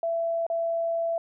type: tone with dropouts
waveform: sine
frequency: 668 Hz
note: E5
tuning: 23 cents sharp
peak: -24 dBFS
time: 0.03-1.18 s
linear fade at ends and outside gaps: 2 ms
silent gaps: 0.466-0.5 s
effects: none